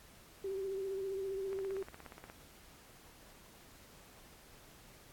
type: tone with vibrato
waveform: sine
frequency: 387.2 Hz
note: G4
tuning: 21 cents flat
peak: -36 dBFS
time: 0.44-1.83 s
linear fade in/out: 5 ms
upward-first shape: triangle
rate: 15 Hz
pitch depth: 42 cents each way
type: click train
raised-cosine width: 0.5 ms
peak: -34 dBFS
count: 14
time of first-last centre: 1.53-2.299 s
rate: 16.9 Hz
effects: pink hiss -59 dBFS RMS until 5.12 s + AAC 64 kbps